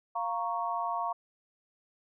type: chord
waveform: sine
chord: Bb minor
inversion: second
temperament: equal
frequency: 698.5 / 932.3 / 1108.7 Hz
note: F5 / Bb5 / Db6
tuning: 0 / 0 / 0 cents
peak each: -34 dBFS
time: 0.15-1.13 s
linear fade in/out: 10 ms
effects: none